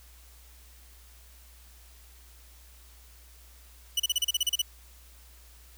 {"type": "tone bursts", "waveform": "sawtooth", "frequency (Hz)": 2960, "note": "F#7", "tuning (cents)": 0, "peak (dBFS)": -20, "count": 11, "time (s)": [3.97, 4.618], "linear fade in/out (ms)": 5, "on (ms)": 28, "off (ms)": 34, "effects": ["added 60 Hz sine -52 dBFS peak until 5.77 s", "white hiss -57 dBFS RMS until 5.77 s"]}